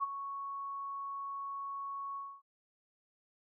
sine tone with ADSR envelope, 1108.7 Hz, C#6, in tune, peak -28 dBFS, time 0-2.42 s, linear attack 31 ms, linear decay 24 ms, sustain -10 dB, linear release 260 ms, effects none

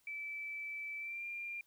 sine tone with pitch glide, 2315 to 2391 Hz, D7 to D7, -25 to +30 cents, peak -40 dBFS, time 0.07-1.61 s, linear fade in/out 2 ms, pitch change +55 cents, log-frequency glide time 0.98-1.25 s, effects white hiss -73 dBFS RMS until 1.66 s

